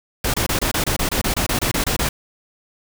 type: noise bursts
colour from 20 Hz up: pink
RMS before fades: -20 dBFS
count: 15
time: 0.24-2.09 s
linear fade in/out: 5 ms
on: 100 ms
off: 25 ms
effects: none